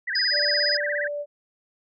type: tone with vibrato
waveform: sine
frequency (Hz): 1760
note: A6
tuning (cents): 0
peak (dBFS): -25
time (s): 0.07-1.08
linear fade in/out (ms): 10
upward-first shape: sine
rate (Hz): 17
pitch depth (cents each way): 220
type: tone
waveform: sine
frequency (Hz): 4978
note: D#8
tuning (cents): 0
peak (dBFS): -21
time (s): 0.15-0.77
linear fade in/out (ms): 5
type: tone with pitch glide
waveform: sine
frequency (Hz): 587.3 to 583.6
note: D5 to D5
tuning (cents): 0 to -11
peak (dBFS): -27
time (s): 0.31-1.26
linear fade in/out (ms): 50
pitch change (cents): -11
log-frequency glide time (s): 0.73-1.13
effects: none